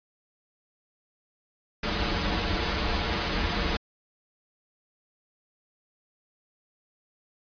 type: noise with comb filter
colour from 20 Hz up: pink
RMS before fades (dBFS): -27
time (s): 1.83-3.77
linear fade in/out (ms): 5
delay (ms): 7.7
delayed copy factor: -0.8
effects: resampled to 11025 Hz